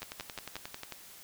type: two click trains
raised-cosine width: 0.2 ms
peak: -22 / -21 dBFS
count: 11 / 4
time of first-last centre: 0.03-0.923 / 0.02-0.556 s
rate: 11.2 / 5.6 Hz
effects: white hiss -52 dBFS RMS until 1.23 s